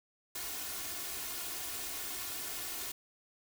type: noise with comb filter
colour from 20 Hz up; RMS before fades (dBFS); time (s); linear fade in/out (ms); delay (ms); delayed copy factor
white; -40; 0.35-2.92; 5; 2.8; +0.6
effects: none